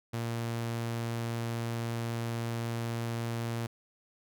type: tone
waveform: sawtooth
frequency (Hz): 116.3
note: A#2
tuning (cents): -4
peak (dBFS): -28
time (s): 0.13-3.67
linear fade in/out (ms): 10
effects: none